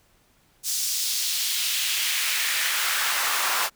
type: noise with high-pass filter sweep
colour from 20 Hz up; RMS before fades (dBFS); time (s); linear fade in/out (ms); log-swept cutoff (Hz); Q
pink; -25; 0.63-3.7; 50; 5800 to 960; 1.4
effects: pink hiss -62 dBFS RMS until 3.75 s